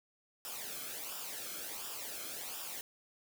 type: noise with flanger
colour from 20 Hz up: white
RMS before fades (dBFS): -43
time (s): 0.45-2.81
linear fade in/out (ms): 0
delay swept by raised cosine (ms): 0.47 to 1.09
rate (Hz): 1.4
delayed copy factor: -0.65
effects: none